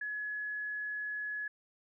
sine tone, 1694 Hz, G#6, 34 cents sharp, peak -35 dBFS, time 0.01-1.48 s, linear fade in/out 5 ms, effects none

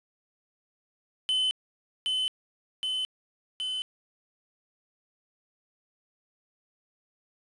triangle tone with echo, 3039 Hz, F#7, 46 cents sharp, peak -22 dBFS, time 1.29-1.51 s, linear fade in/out 0 ms, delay 770 ms, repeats 3, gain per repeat -2 dB, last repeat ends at 3.82 s, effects resampled to 24000 Hz + 9-bit

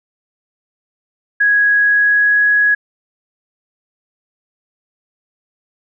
sine tone with pitch glide, 1661.2 to 1671.8 Hz, G#6 to G#6, 0 to +11 cents, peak -9 dBFS, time 1.4-2.75 s, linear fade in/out 10 ms, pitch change +11 cents, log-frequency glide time 1.76-2.46 s, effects none

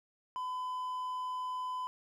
triangle tone, 1009 Hz, B5, 37 cents sharp, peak -33 dBFS, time 0.36-1.87 s, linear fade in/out 0 ms, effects none

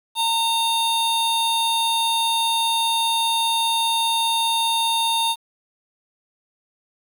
square tone pair together, 915 / 3660 Hz, A#5 / A#7, -32 / -32 cents, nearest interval 2 octaves, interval 2400 cents, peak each -22 dBFS, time 0.15-5.36 s, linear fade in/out 50 ms, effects 8-bit

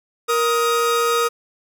45% pulse tone pair together, 469.7 / 1254 Hz, A#4 / D#6, +13 / +13 cents, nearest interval octave + perfect fourth, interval 1700 cents, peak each -19 dBFS, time 0.28-1.29 s, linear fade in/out 20 ms, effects none

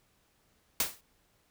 white noise with exponential decay, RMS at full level -25 dBFS, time 0.8-1.01 s, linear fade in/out 2 ms, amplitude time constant 44 ms, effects pink hiss -70 dBFS RMS until 1.5 s

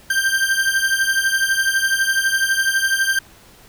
40% pulse beating tone pair, 1569 / 1581 Hz, G6 / G6, +1 / +14 cents, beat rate 12 Hz, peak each -18 dBFS, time 0.1-3.19 s, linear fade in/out 5 ms, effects pink hiss -47 dBFS RMS until 3.68 s

